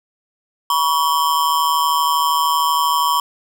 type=ring-modulated tone; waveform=square; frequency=1046.5 Hz; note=C6; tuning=in tune; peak=-12 dBFS; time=0.7-3.2 s; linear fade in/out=2 ms; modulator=76.4 Hz; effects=none